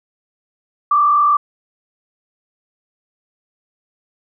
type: tone with frequency modulation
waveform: sine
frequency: 1174.7 Hz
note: D6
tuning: in tune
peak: -10 dBFS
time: 0.91-1.37 s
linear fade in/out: 5 ms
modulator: 45.4 Hz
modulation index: 0.71
effects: none